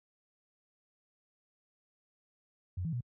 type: tone with pitch steps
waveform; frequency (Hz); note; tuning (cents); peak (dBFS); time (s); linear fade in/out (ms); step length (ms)
sine; 90.1 / 163.6 / 121.8; F#2 / E3 / B2; -45 / -13 / -24; -32; 2.77-3.007; 5; 79
effects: high-pass 60 Hz 12 dB/octave